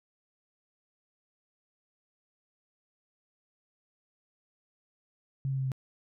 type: tone with pitch steps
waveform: sine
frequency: 135.6 / 134.2 / 132.81 / 131.44 Hz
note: C#3 / C3 / C3 / C3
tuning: -38 / +44 / +26 / +8 cents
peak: -28 dBFS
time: 5.45-5.718 s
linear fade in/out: 0 ms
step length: 67 ms
effects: none